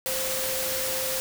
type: tone in noise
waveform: sine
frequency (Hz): 523.3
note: C5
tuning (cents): 0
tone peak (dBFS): -32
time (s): 0.06-1.2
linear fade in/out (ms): 0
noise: white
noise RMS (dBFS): -29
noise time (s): 0.06-1.2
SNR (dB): -6
effects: none